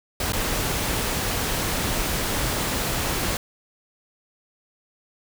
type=noise with dropouts; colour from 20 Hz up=pink; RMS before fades=-25 dBFS; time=0.2-3.37 s; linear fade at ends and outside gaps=2 ms; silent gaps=0.322-0.332 s; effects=none